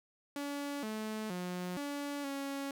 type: tone with pitch steps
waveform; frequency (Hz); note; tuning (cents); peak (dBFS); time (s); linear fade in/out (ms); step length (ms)
sawtooth; 285.2 / 216.8 / 179.9 / 286.2 / 277.1; C#4 / A3 / F#3 / D4 / C#4; +49 / -25 / -48 / -45 / -1; -33; 0.36-2.71; 2; 470
effects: none